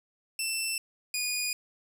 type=tone pair in turn; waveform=15% pulse; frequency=2673 / 2458 Hz; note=E7 / D#7; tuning=+23 / -22 cents; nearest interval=minor second; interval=145 cents; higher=first; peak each=-22 dBFS; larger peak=neither; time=0.39-0.78 / 1.14-1.53 s; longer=neither; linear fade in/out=2 ms; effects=none